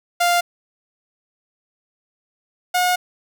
sawtooth tone pair in turn, 698.5 / 721.9 Hz, F5 / F#5, 0 / -43 cents, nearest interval minor second, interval 57 cents, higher second, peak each -11 / -12 dBFS, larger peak first, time 0.2-0.41 / 2.74-2.96 s, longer second, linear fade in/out 10 ms, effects none

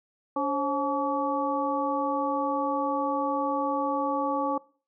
harmonic tone with a mistuned harmonic, 284.7 Hz, C#4, 46 cents sharp, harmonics 1 / 2 / 3 / 4, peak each -30 / -30 / -30 / -30 dBFS, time 0.36-4.58 s, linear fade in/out 5 ms, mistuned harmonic 2, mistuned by -100 cents, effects noise-tail reverb RT60 0.4 s tail -22 dB re dry

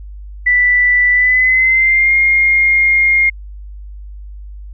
sine tone with pitch glide, 1975.5 to 2130 Hz, B6 to C7, 0 to +30 cents, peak -8 dBFS, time 0.46-3.3 s, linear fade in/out 10 ms, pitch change +130 cents, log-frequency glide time 1.12-2.14 s, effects added 50 Hz sine -28 dBFS peak until 4.73 s

